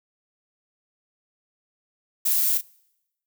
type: noise with echo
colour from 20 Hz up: violet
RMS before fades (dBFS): -22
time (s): 2.25-2.58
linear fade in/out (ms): 10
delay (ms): 34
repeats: 1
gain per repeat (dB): -8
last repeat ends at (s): 2.614
effects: noise-tail reverb RT60 0.9 s tail -26 dB re dry